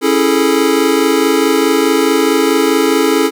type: chord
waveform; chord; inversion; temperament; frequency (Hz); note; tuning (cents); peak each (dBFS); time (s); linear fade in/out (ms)
square; A major seventh; first; equal with one note detuned; 275.6 / 329.6 / 415.3 / 440; C#4 / E4 / G#4 / A4; -10 / 0 / 0 / 0; -16; 0.01-3.31; 50
effects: none